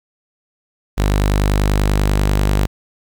sawtooth tone, 50.2 Hz, G1, 42 cents sharp, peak -9 dBFS, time 0.97-2.67 s, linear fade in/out 20 ms, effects 8-bit

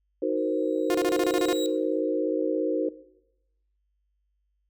sine chord, C half-diminished seventh, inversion first, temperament equal, 311.1 / 370 / 466.2 / 523.3 Hz, Eb4 / Gb4 / Bb4 / C5, 0 / 0 / 0 / 0 cents, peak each -29 dBFS, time 0.22-2.89 s, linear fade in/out 5 ms
35% pulse tone with exponential growth, 3847 Hz, B7, 46 cents flat, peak -28 dBFS, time 0.37-1.66 s, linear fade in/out 0 ms, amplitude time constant 280 ms
sawtooth tone bursts, 353.9 Hz, F4, 23 cents sharp, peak -21 dBFS, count 9, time 0.9-1.529 s, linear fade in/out 0 ms, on 45 ms, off 28 ms
effects noise-tail reverb RT60 0.9 s tail -18 dB re dry + added 50 Hz sine -70 dBFS peak until 4.69 s

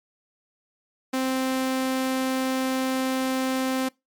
sawtooth tone, 261.3 Hz, C4, 2 cents flat, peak -19 dBFS, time 1.13-3.89 s, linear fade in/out 10 ms, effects noise-tail reverb RT60 0.2 s tail -23 dB re dry + MP3 96 kbps

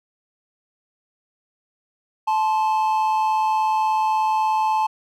triangle tone pair together, 870 / 1046.5 Hz, A5 / C6, -20 / 0 cents, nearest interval minor third, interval 320 cents, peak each -16 / -24 dBFS, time 2.27-4.87 s, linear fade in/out 10 ms, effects none

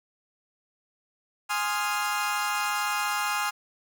30% pulse chord, F minor seventh, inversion first, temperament equal, 830.6 / 1046.5 / 1244.5 / 1396.9 Hz, Ab5 / C6 / Eb6 / F6, 0 / 0 / 0 / 0 cents, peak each -28 / -30 / -29 / -29 dBFS, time 1.49-3.51 s, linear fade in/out 20 ms, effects none

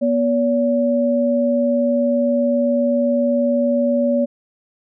sine tone pair together, 242.3 / 569.7 Hz, B3 / C#5, -33 / +47 cents, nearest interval octave + minor third, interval 1480 cents, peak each -17 dBFS, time 0.01-4.26 s, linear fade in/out 20 ms, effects none

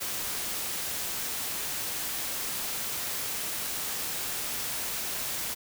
white noise, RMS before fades -33 dBFS, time 0-5.55 s, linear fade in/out 20 ms, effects none

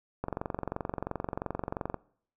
click train, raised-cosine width 1 ms, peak -18 dBFS, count 40, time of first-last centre 0.24-1.943 s, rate 22.9 Hz, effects noise-tail reverb RT60 0.6 s tail -22 dB re dry

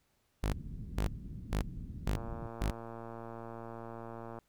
sawtooth tone bursts, 51.5 Hz, G#1, 14 cents flat, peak -26 dBFS, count 5, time 0.43-2.705 s, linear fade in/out 0 ms, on 95 ms, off 450 ms
pink low-pass noise, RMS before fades -43 dBFS, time 0.46-2.48 s, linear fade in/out 10 ms, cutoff 240 Hz, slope 24 dB/octave
click train, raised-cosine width 1 ms, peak -31 dBFS, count 256, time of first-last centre 2.17-4.387 s, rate 115 Hz
effects pink hiss -75 dBFS RMS until 4.48 s

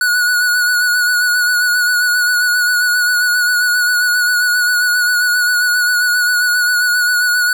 square tone with vibrato, 1464 Hz, F#6, 19 cents flat, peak -12 dBFS, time 0.01-7.53 s, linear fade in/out 2 ms, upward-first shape sine, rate 7.5 Hz, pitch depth 31 cents each way, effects none

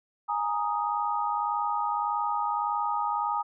sine chord, Ab suspended second, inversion none, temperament equal, 830.6 / 932.3 / 1244.5 Hz, Ab5 / Bb5 / Eb6, 0 / 0 / 0 cents, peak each -30 dBFS, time 0.28-3.43 s, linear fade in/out 20 ms, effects none

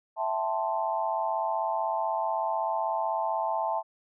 sine chord, A minor seventh, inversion second, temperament equal, 659.3 / 784 / 880 / 1046.5 Hz, E5 / G5 / A5 / C6, 0 / 0 / 0 / 0 cents, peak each -31 / -35 / -29 / -35 dBFS, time 0.16-3.83 s, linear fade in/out 50 ms, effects none

